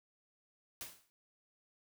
white noise with exponential decay, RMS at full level -42 dBFS, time 0.81-1.1 s, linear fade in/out 0 ms, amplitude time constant 63 ms, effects none

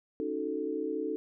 sine chord, D# half-diminished seventh, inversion third, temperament equal, 277.2 / 311.1 / 370 / 440 Hz, C#4 / D#4 / F#4 / A4, 0 / 0 / 0 / 0 cents, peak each -39 / -35 / -39 / -34 dBFS, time 0.2-1.16 s, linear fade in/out 0 ms, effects none

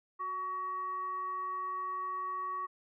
sine tone with frequency modulation, 1127 Hz, C#6, 28 cents sharp, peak -34 dBFS, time 0.19-2.67 s, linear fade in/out 20 ms, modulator 758 Hz, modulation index 0.28, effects none

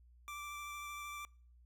25% pulse tone with vibrato, 1172 Hz, D6, 4 cents flat, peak -40 dBFS, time 0.28-1.25 s, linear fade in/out 0 ms, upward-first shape sine, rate 13 Hz, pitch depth 11 cents each way, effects noise-tail reverb RT60 0.5 s tail -26 dB re dry + added 60 Hz sine -60 dBFS peak until 1.65 s

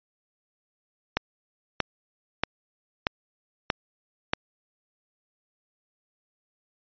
click train, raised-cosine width 0.3 ms, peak -6 dBFS, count 6, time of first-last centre 1.17-4.335 s, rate 1.58 Hz, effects resampled to 11025 Hz

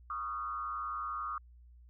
sine tone with frequency modulation, 1231 Hz, D#6, 19 cents flat, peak -35 dBFS, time 0.1-1.38 s, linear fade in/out 2 ms, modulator 111 Hz, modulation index 1, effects added 60 Hz sine -54 dBFS peak until 1.89 s

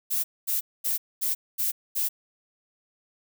violet noise bursts, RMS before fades -26 dBFS, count 6, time 0.1-2.09 s, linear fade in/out 20 ms, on 140 ms, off 230 ms, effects none

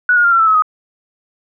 sine tone with pitch steps, 1470 / 1431.5 / 1393.9 / 1357.4 / 1321.8 / 1287.1 / 1253.4 Hz, F#6 / F6 / F6 / F6 / E6 / E6 / D#6, -12 / +42 / -4 / -50 / +4 / -42 / +12 cents, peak -8 dBFS, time 0.09-0.622 s, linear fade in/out 2 ms, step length 76 ms, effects none

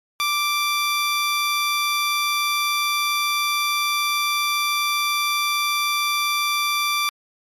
15% pulse tone, 1174.7 Hz, D6, in tune, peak -13 dBFS, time 0.2-7.09 s, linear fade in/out 0 ms, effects MP3 64 kbps

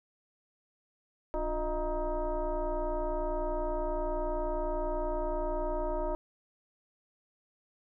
sine tone with frequency modulation, 293.7 Hz, D4, in tune, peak -29 dBFS, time 1.34-6.15 s, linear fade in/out 0 ms, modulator 323 Hz, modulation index 2, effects none

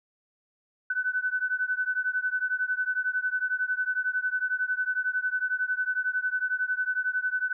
sine beating tone pair, 1500 / 1511 Hz, F#6 / F#6, +23 / +36 cents, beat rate 11 Hz, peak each -28 / -29 dBFS, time 0.9-7.53 s, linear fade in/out 5 ms, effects none

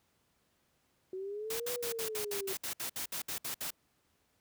sine exponential two-way sweep, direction up then down, 370 to 493.9 to 380.9 Hz, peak -37 dBFS, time 1.13-2.53 s, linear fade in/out 2 ms, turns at 1.72 s
white noise bursts, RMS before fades -38 dBFS, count 14, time 1.5-3.706 s, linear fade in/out 5 ms, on 100 ms, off 62 ms
effects pink hiss -74 dBFS RMS until 4.4 s + high-pass 60 Hz 12 dB/octave

